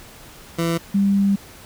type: tone pair in turn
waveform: 20% pulse / sine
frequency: 167.2 / 198.49 Hz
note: E3 / G3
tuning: +25 / +22 cents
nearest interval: minor third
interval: 297 cents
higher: second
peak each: -14 dBFS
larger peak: neither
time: 0.58-0.78 / 0.94-1.36 s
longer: second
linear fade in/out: 10 ms
effects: pink hiss -43 dBFS RMS until 1.65 s